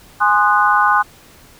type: chord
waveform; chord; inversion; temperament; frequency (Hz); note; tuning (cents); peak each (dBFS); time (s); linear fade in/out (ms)
sine; Ab dominant seventh; none; equal with one note detuned; 830.6 / 1046.5 / 1230.2 / 1480; Ab5 / C6 / Eb6 / Gb6; 0 / 0 / -20 / 0; -16; 0.2-1.03; 20
effects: pink hiss -45 dBFS RMS until 1.59 s